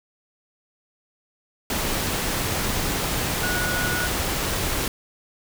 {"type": "tone in noise", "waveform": "sine", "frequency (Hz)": 1460, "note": "F#6", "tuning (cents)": -24, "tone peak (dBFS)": -26, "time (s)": [3.43, 4.07], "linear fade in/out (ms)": 2, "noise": "pink", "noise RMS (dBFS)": -25, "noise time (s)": [1.7, 4.88], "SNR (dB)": -4, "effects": []}